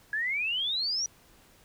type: exponential sweep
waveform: sine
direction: up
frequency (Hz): 1661.2 to 5900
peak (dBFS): -27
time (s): 0.13-1.06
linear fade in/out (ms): 2
effects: pink hiss -59 dBFS RMS until 1.64 s